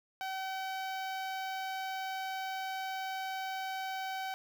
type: tone with notch filter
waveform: sawtooth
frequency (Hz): 763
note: G5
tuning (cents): -47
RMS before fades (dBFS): -38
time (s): 0.21-4.34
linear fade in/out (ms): 0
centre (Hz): 9000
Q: 0.77
effects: none